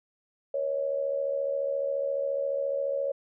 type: tone with amplitude modulation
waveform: sine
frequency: 554.4 Hz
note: C#5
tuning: in tune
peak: -23 dBFS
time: 0.54-3.12 s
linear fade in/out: 5 ms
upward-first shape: sine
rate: 74.4 Hz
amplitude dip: 70%
effects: none